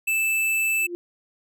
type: tone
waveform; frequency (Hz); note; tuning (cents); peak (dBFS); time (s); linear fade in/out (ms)
square; 2637; E7; 0; -21; 0.07-0.87; 10
type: tone with exponential growth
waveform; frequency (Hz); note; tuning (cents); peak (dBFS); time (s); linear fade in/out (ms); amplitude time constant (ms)
sine; 349.2; F4; 0; -25; 0.74-0.95; 0; 44
effects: none